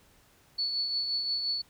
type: tone with tremolo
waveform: sine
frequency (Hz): 4435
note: C#8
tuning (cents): 0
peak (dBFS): -26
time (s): 0.58-1.62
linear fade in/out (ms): 10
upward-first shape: triangle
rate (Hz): 5.7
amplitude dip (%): 45
effects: pink hiss -62 dBFS RMS until 1.69 s